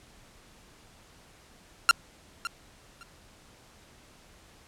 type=tone with echo; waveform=sawtooth; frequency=1380 Hz; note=F6; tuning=21 cents flat; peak=-11 dBFS; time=1.89-1.91 s; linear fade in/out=0 ms; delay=560 ms; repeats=2; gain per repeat=-15 dB; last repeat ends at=3.03 s; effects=pink hiss -56 dBFS RMS until 4.67 s + low-pass 10000 Hz 12 dB/octave